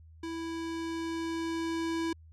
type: tone with level ramp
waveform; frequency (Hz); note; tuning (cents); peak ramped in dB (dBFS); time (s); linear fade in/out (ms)
square; 329.6; E4; 0; -36 to -30; 0.23-2.13; 5
effects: added 80 Hz sine -51 dBFS peak until 2.32 s + low-pass 7000 Hz 12 dB/octave